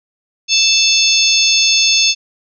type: harmonic tone with a mistuned harmonic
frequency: 880 Hz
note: A5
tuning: in tune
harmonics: 3 / 4 / 5 / 6 / 7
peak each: -16 / -16 / -16 / -16 / -16 dBFS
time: 0.48-2.15 s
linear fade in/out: 50 ms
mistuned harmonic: 7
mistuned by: +70 cents
effects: none